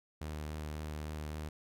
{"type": "tone with vibrato", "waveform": "sawtooth", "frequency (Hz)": 76.3, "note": "D#2", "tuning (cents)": -33, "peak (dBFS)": -35, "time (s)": [0.21, 1.49], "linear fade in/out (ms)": 5, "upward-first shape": "sine", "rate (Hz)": 3.6, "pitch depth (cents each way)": 17, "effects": []}